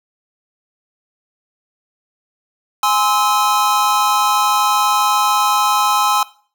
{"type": "chord", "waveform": "square", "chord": "Ab augmented", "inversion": "none", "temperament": "just", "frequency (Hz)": [830.6, 1038.3, 1297.8], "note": ["Ab5", "C6", "E6"], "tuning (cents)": [0, -14, -27], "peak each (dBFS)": -18, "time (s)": [2.83, 6.23], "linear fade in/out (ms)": 2, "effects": ["noise-tail reverb RT60 0.4 s tail -18 dB re dry"]}